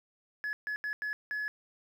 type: tone bursts at uneven times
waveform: sine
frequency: 1700 Hz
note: G#6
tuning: 40 cents sharp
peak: -30 dBFS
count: 5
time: 0.44-0.53 / 0.67-0.76 / 0.84-0.93 / 1.02-1.13 / 1.31-1.48 s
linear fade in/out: 0 ms
effects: tanh soft clip ceiling -30 dBFS + 10-bit